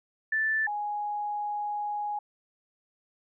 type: tone pair in turn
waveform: sine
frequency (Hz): 1760 / 830.6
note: A6 / G#5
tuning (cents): 0 / 0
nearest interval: octave + minor second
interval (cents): 1300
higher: first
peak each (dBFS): -24 / -29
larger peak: first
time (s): 0.32-0.67 / 0.67-2.19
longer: second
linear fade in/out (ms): 5
effects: none